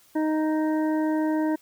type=harmonic tone; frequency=311.1 Hz; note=D#4; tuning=in tune; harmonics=1 / 2 / 3 / 5 / 6; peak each=-22 / -31 / -33 / -41 / -43 dBFS; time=0.15-1.56 s; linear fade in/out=10 ms; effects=white hiss -58 dBFS RMS until 1.61 s